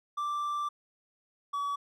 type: tone pair in turn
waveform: triangle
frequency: 1174.7 / 1138.6 Hz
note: D6 / C#6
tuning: 0 / +46 cents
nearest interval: minor second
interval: 54 cents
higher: first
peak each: -28 dBFS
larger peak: neither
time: 0.17-0.69 / 1.53-1.76 s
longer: first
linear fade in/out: 10 ms
effects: none